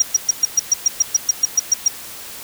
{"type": "tone bursts", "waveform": "sine", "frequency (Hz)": 5700, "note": "F8", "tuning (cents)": 34, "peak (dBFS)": -9, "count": 14, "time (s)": [0, 1.882], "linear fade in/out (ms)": 5, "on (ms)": 23, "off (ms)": 120, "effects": ["white hiss -34 dBFS RMS until 2.43 s"]}